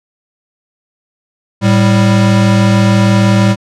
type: tone pair together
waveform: square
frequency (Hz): 109.75 / 196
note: A2 / G3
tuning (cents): -4 / 0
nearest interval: minor seventh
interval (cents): 1004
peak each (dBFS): -10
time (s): 1.61-3.56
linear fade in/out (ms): 50
effects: low-pass 7000 Hz 12 dB/octave